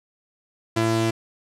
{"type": "tone pair together", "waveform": "sawtooth", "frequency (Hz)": [112.4, 336.8], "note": ["A2", "E4"], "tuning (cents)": [37, 37], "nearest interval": "octave + perfect fifth", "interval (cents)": 1900, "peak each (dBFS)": -19, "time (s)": [0.76, 1.11], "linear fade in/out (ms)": 10, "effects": ["low-pass 10000 Hz 12 dB/octave"]}